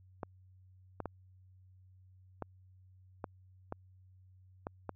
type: clicks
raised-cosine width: 1 ms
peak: -24 dBFS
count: 8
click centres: 0.232 / 1.003 / 1.057 / 2.423 / 3.242 / 3.724 / 4.669 / 4.893 s
effects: added 93 Hz sine -58 dBFS peak until 4.95 s